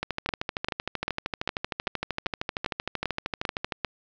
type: two click trains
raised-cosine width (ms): 0.3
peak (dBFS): -12 / -10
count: 49 / 10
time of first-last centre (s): 0.03-3.722 / 0.29-3.847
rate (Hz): 13 / 2.53
effects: resampled to 16000 Hz + 7-bit